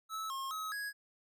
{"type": "tone with pitch steps", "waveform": "square", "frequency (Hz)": [1304, 1075, 1277, 1662], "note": ["E6", "C6", "D#6", "G#6"], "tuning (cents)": [-19, 47, 45, 1], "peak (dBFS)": -38, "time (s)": [0.09, 0.93], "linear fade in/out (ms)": 50, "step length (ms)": 210, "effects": []}